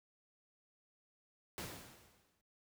pink noise with exponential decay, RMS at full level -42 dBFS, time 1.58-2.41 s, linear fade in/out 0 ms, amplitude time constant 180 ms, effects high-pass 60 Hz 12 dB/octave

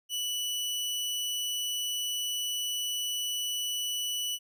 sawtooth tone, 2960 Hz, F#7, in tune, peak -27 dBFS, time 0.09-4.39 s, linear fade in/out 50 ms, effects none

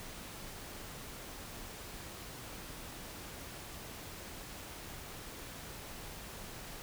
silence, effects pink hiss -47 dBFS RMS until 6.82 s

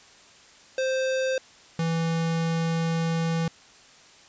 square tone pair in turn, 523.3 / 164.83 Hz, C5 / E3, 0 / 0 cents, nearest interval octave + minor sixth, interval 2000 cents, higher first, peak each -24 dBFS, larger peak neither, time 0.78-1.38 / 1.79-3.48 s, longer second, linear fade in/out 2 ms, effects white hiss -52 dBFS RMS until 4.28 s + resampled to 16000 Hz

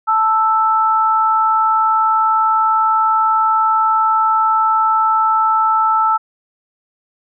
sine tone pair together, 880 / 1320.1 Hz, A5 / E6, 0 / +2 cents, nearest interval perfect fifth, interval 702 cents, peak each -15 / -13 dBFS, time 0.07-6.18 s, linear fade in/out 20 ms, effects none

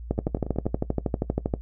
two click trains, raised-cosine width 2 ms, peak -19 / -10 dBFS, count 6 / 19, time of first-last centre 0.18-0.656 / 0.11-1.539 s, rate 10.5 / 12.6 Hz, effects noise-tail reverb RT60 0.1 s tail -17 dB re dry + added 58 Hz sine -35 dBFS peak until 1.61 s

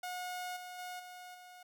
sawtooth tone with level steps, 724 Hz, F#5, 38 cents flat, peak -35 / -41 / -38 / -44 / -48 dBFS, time 0.03-1.63 s, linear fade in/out 5 ms, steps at 0.56 / 0.78 / 0.99 / 1.34 s, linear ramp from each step 10 ms, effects none

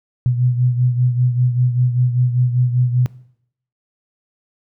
sine beating tone pair, 123.47 / 128.57 Hz, B2 / C3, 0 / -30 cents, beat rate 5.1 Hz, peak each -14 / -21 dBFS, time 0.26-3.06 s, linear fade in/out 0 ms, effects noise-tail reverb RT60 0.7 s tail -20 dB re dry

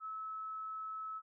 sine tone, 1298 Hz, E6, 27 cents flat, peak -40 dBFS, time 0-1.22 s, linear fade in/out 50 ms, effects none

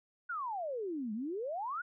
sine exponential two-way sweep, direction down then up, 1498 to 204.3 to 1498 Hz, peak -35 dBFS, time 0.29-1.82 s, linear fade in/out 10 ms, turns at 1.13 s, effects none

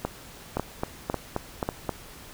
two click trains, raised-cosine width 1 ms, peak -12 / -12 dBFS, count 4 / 6, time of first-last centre 0.05-1.689 / 0.57-1.893 s, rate 1.83 / 3.78 Hz, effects pink hiss -46 dBFS RMS until 2.33 s

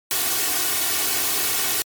white noise with comb filter, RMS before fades -22 dBFS, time 0.11-1.82 s, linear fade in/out 0 ms, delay 2.7 ms, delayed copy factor +0.75, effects high-pass 100 Hz 12 dB/octave + MP3 96 kbps

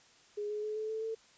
sine tone with pitch steps, 415.3 / 421.3 / 427.5 / 433.7 / 440 / 446.4 Hz, G#4 / G#4 / A4 / A4 / A4 / A4, 0 / +25 / -50 / -25 / 0 / +25 cents, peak -34 dBFS, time 0.37-1.15 s, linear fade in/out 10 ms, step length 130 ms, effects white hiss -62 dBFS RMS until 1.37 s + resampled to 16000 Hz

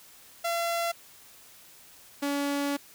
sawtooth tone pair in turn, 680 / 283.8 Hz, F5 / C#4, -46 / +41 cents, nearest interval octave + minor third, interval 1513 cents, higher first, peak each -23 dBFS, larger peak neither, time 0.44-0.92 / 2.22-2.77 s, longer second, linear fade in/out 10 ms, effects white hiss -53 dBFS RMS until 2.94 s

